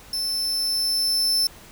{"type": "tone with level ramp", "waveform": "40% pulse", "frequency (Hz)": 5300, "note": "E8", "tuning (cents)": 9, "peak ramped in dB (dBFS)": [-23, -17], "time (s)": [0.13, 1.47], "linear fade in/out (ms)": 2, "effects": ["pink hiss -46 dBFS RMS until 1.71 s"]}